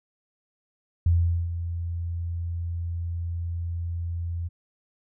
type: tone with ADSR envelope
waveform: sine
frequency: 85.2 Hz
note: F2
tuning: 42 cents flat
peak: -16 dBFS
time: 1.06-4.49 s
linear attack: 4 ms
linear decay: 420 ms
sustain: -11 dB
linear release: 22 ms
effects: none